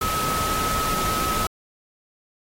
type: tone in noise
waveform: sine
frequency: 1285 Hz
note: E6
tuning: 45 cents flat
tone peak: -24 dBFS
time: 0.01-1.47 s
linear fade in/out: 5 ms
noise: pink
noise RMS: -27 dBFS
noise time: 0.01-1.47 s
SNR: 0 dB
effects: AAC 48 kbps